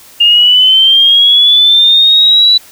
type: linear sweep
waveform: sine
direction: up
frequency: 2817 to 3964 Hz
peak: -3 dBFS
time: 0.2-2.58 s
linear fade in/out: 10 ms
effects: white hiss -38 dBFS RMS until 2.71 s